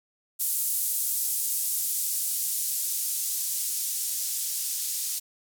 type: noise with band-pass filter sweep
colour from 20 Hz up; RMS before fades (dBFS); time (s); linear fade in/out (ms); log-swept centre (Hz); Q
violet; -29; 0.39-5.2; 20; 9500 to 5600; 0.82
effects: none